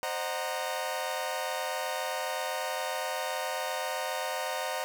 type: chord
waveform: sawtooth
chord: C half-diminished seventh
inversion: none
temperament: equal with one note detuned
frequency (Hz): 523.3 / 610.9 / 740 / 932.3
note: C5 / Eb5 / Gb5 / Bb5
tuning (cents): 0 / -32 / 0 / 0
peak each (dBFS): -33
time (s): 0.03-4.84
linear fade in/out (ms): 0
effects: none